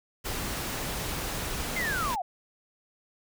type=noise; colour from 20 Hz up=pink; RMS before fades=-33 dBFS; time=0.24-2.16 s; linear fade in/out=20 ms
type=linear sweep; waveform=sine; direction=down; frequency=2131 to 676 Hz; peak=-28 dBFS; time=1.76-2.22 s; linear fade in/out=5 ms
effects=none